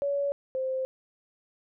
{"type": "tone pair in turn", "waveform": "sine", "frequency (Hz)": [565, 522.8], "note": ["C#5", "C5"], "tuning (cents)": [33, -1], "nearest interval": "minor second", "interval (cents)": 134, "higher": "first", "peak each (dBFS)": [-25, -27], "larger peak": "first", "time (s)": [[0.02, 0.32], [0.55, 0.85]], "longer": "neither", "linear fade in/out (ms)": 0, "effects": []}